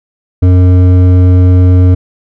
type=tone with hard clipping; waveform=sine; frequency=90.9 Hz; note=F#2; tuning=30 cents flat; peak=-4 dBFS; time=0.42-1.95 s; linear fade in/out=10 ms; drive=10 dB; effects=none